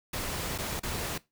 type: noise with dropouts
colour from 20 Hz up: pink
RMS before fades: -34 dBFS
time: 0.13-1.18 s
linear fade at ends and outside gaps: 5 ms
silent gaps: 0.58-0.584 / 0.797-0.832 s
effects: noise-tail reverb RT60 0.2 s tail -19 dB re dry